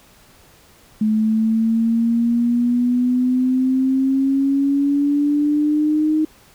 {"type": "exponential sweep", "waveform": "sine", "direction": "up", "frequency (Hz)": [214.7, 311.8], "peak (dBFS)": -14, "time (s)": [1.01, 6.25], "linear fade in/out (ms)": 5, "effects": ["pink hiss -50 dBFS RMS until 6.54 s"]}